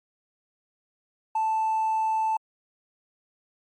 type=tone with hard clipping; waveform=triangle; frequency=880 Hz; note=A5; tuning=in tune; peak=-22 dBFS; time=1.35-2.37 s; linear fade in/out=5 ms; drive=2 dB; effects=Opus 48 kbps